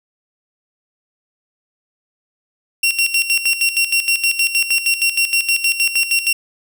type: tone with tremolo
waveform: sawtooth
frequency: 2740 Hz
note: F7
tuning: 34 cents flat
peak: -9 dBFS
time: 2.83-6.33 s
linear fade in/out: 5 ms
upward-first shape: square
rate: 6.4 Hz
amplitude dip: 70%
effects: none